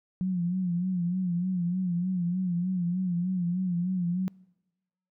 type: tone with vibrato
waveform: sine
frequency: 179.4 Hz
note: F3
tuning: 47 cents sharp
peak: -25 dBFS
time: 0.21-4.28 s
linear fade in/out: 0 ms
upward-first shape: sine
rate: 3.3 Hz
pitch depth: 78 cents each way
effects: noise-tail reverb RT60 1.0 s tail -25 dB re dry